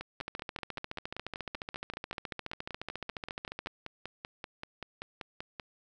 two click trains, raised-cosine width 0.3 ms, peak -21 / -23 dBFS, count 50 / 30, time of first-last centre 0.21-3.661 / 0.01-5.598 s, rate 14.2 / 5.19 Hz, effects none

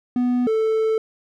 triangle tone pair in turn, 246.9 / 441.1 Hz, B3 / A4, 0 / +4 cents, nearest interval minor seventh, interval 1004 cents, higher second, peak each -15 dBFS, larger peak neither, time 0.16-0.47 / 0.47-0.98 s, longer second, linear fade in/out 2 ms, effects none

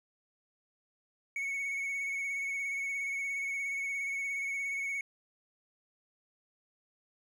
triangle tone with vibrato, 2217 Hz, C#7, in tune, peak -31 dBFS, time 1.36-5.01 s, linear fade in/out 2 ms, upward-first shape sine, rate 17 Hz, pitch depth 25 cents each way, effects none

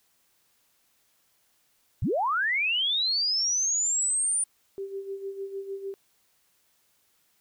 sine linear sweep, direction up, 61.74 to 9390 Hz, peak -23 dBFS, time 2.02-4.44 s, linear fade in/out 5 ms
sine tone with tremolo, 392 Hz, G4, in tune, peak -30 dBFS, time 4.78-5.94 s, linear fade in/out 0 ms, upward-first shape sine, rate 6.6 Hz, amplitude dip 65%
effects white hiss -68 dBFS RMS until 7.4 s

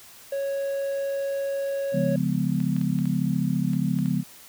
triangle tone, 553 Hz, C#5, 4 cents flat, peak -23 dBFS, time 0.32-2.16 s, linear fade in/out 5 ms
sine chord, C# dominant seventh, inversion none, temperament just, 138.59 / 173.24 / 207.9 / 249.5 Hz, C#3 / E#3 / G#3 / B3, 0 / -14 / +2 / +18 cents, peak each -28 / -25 / -28 / -28 dBFS, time 1.92-4.24 s, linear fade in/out 50 ms
clicks, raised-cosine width 0.3 ms, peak -27 dBFS, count 8, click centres 2.603 / 2.765 / 2.814 / 2.988 / 3.056 / 3.734 / 3.988 / 4.059 s
effects white hiss -48 dBFS RMS until 4.48 s

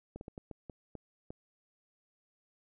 slowing click train, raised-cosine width 2 ms, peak -30 dBFS, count 8, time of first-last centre 0.16-1.305 s, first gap 51 ms, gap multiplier 1.38, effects none

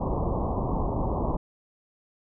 pink low-pass noise, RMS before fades -27 dBFS, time 0-1.37 s, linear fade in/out 10 ms, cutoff 1100 Hz, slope 96 dB/octave, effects none

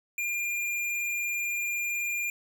square tone, 2403 Hz, D7, 39 cents sharp, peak -29 dBFS, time 0.18-2.3 s, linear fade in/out 2 ms, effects none

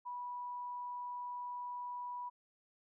sine tone, 980 Hz, B5, 14 cents flat, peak -40 dBFS, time 0.05-2.3 s, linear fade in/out 20 ms, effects none

